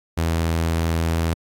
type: tone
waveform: sawtooth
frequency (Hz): 82.41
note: E2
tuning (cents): 0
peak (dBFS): -15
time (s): 0.17-1.34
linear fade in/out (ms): 10
effects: AAC 64 kbps